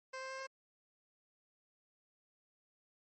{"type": "tone with pitch steps", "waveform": "15% pulse", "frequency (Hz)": [523.3, 526.3, 529.4, 532.4], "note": ["C5", "C5", "C5", "C5"], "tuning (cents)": [0, 10, 20, 30], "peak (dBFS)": -36, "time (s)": [0.13, 0.47], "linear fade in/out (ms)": 10, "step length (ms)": 85, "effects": ["MP3 32 kbps"]}